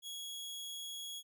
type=tone; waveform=sawtooth; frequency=3333 Hz; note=G#7; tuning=5 cents sharp; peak=-39 dBFS; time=0.02-1.23 s; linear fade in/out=50 ms; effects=none